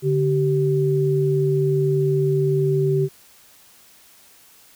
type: tone pair together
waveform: sine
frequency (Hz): 144.44 / 385.6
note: D3 / G4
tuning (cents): -28 / -28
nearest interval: octave + perfect fourth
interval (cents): 1700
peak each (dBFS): -19 / -19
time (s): 0.02-3.09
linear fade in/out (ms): 50
effects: white hiss -51 dBFS RMS until 4.75 s